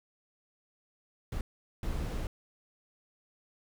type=noise bursts at uneven times; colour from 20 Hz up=brown; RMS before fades=-34 dBFS; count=2; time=1.32-1.41 / 1.83-2.27 s; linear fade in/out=2 ms; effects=none